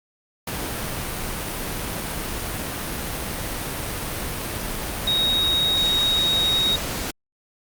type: tone in noise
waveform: sine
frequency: 3770 Hz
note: A#7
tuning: 19 cents sharp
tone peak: -18 dBFS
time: 5.07-6.76 s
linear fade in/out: 5 ms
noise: pink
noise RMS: -28 dBFS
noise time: 0.47-7.11 s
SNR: +7 dB
effects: Opus 48 kbps